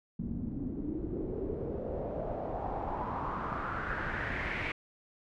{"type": "noise with low-pass filter sweep", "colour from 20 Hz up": "pink", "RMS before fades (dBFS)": -36, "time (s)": [0.19, 4.72], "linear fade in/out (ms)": 5, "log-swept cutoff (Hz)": [210, 2300], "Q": 4.5, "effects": []}